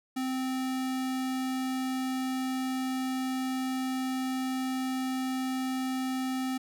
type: tone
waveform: square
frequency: 259.9 Hz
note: C4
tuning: 11 cents flat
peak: -30 dBFS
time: 0.16-6.58 s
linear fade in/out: 10 ms
effects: none